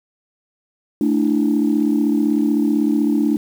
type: chord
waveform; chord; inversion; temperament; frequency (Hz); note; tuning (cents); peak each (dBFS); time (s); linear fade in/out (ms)
sine; A suspended fourth; none; equal; 220 / 293.7 / 329.6; A3 / D4 / E4; 0 / 0 / 0; -18 / -16 / -21; 1.01-3.37; 2
effects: tanh soft clip ceiling -7 dBFS + 7-bit

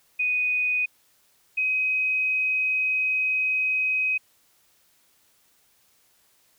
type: tone pair in turn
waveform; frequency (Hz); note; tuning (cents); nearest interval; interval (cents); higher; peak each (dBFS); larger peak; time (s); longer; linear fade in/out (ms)
sine; 2489 / 2525; D#7 / D#7; 0 / +25; unison; 25; second; -21; neither; 0.19-0.86 / 1.57-4.18; second; 10
effects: white hiss -63 dBFS RMS until 6.58 s

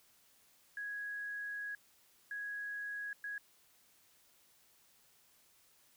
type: tone bursts at uneven times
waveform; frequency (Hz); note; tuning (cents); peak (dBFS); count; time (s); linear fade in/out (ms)
sine; 1661.2; G#6; 0; -39; 3; 0.77-1.75 / 2.31-3.13 / 3.24-3.38; 2
effects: white hiss -68 dBFS RMS until 5.96 s

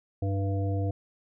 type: harmonic tone with a mistuned harmonic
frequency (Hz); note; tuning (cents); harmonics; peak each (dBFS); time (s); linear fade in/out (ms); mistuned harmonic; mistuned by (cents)
97.8; G2; -4; 1 / 3 / 5 / 7; -26 / -35 / -37 / -39; 0.22-0.91; 5; 3; +30
effects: none

